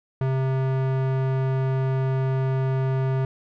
square tone with low-pass filter, 132.3 Hz, C3, 20 cents sharp, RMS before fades -23 dBFS, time 0.21-3.25 s, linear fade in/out 2 ms, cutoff 1600 Hz, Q 0.56, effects none

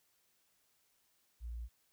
sine tone, 58.27 Hz, A#1, in tune, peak -40 dBFS, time 1.4-1.69 s, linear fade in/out 50 ms, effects white hiss -75 dBFS RMS until 1.92 s

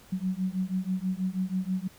sine beating tone pair, 183.5 / 189.7 Hz, F#3 / F#3, -14 / +43 cents, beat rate 6.2 Hz, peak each -30 dBFS, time 0.12-1.88 s, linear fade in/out 10 ms, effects pink hiss -55 dBFS RMS until 1.98 s

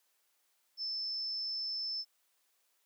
sine tone with amplitude modulation, 5274 Hz, E8, in tune, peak -33 dBFS, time 0.77-2.05 s, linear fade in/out 50 ms, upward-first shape sine, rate 203 Hz, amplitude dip 35%, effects white hiss -75 dBFS RMS until 2.85 s + high-pass 400 Hz 12 dB/octave

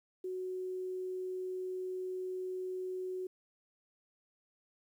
sine tone with quantisation, 370 Hz, F#4, in tune, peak -36 dBFS, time 0.24-3.27 s, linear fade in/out 5 ms, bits 11, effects none

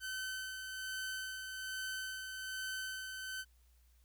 sawtooth tone with tremolo, 1528 Hz, G6, 45 cents flat, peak -35 dBFS, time 0-3.45 s, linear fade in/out 50 ms, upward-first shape sine, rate 1.2 Hz, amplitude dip 40%, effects added 60 Hz sine -64 dBFS peak until 4.04 s + white hiss -75 dBFS RMS until 4.04 s

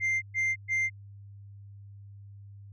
sine tone bursts, 2093 Hz, C7, in tune, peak -22 dBFS, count 3, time 0-0.9 s, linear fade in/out 50 ms, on 220 ms, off 120 ms, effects tanh soft clip ceiling -24 dBFS + added 100 Hz sine -45 dBFS peak until 2.72 s

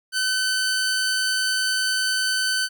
35% pulse tone pair together, 1520 / 4555 Hz, F#6 / C#8, +46 / +46 cents, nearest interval octave + perfect fifth, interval 1900 cents, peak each -21 / -23 dBFS, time 0.12-2.69 s, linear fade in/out 50 ms, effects none

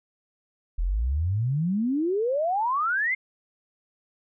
sine exponential sweep, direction up, 38.89 to 2156 Hz, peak -22 dBFS, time 0.78-3.15 s, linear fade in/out 10 ms, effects none

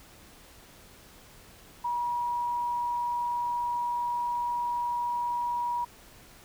sine tone, 961 Hz, B5, 48 cents flat, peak -27 dBFS, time 1.84-5.85 s, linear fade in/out 10 ms, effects pink hiss -53 dBFS RMS until 6.44 s

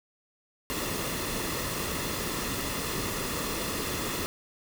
pink noise with comb filter, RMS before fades -32 dBFS, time 0.7-4.26 s, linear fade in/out 0 ms, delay 1.3 ms, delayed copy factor -0.5, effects none

